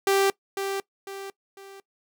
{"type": "tone with echo", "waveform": "sawtooth", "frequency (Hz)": 392, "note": "G4", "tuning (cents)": 0, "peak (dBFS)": -15, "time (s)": [0.07, 0.3], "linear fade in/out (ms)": 2, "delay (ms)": 500, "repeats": 3, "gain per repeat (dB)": -8, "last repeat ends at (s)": 1.8, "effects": ["noise-tail reverb RT60 0.1 s tail -21 dB re dry"]}